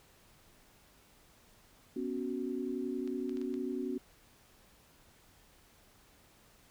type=chord; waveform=sine; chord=B suspended second; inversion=none; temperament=just; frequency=246.9 / 277.8 / 370.4 Hz; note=B3 / C#4 / F#4; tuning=0 / +4 / +2 cents; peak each=-38 dBFS; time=1.96-3.98 s; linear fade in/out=5 ms
type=clicks; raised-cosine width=0.2 ms; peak=-35 dBFS; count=5; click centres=3.076 / 3.294 / 3.371 / 3.415 / 3.541 s
effects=pink hiss -63 dBFS RMS until 6.7 s